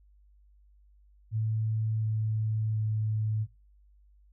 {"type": "tone with pitch steps", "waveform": "sine", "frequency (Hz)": [110, 109.18, 108.36], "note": ["A2", "A2", "A2"], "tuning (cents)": [0, -13, -26], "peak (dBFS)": -26, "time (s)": [1.31, 3.47], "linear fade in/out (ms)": 50, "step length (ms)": 720, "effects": ["noise-tail reverb RT60 0.3 s tail -25 dB re dry", "added 50 Hz sine -57 dBFS peak until 4.32 s"]}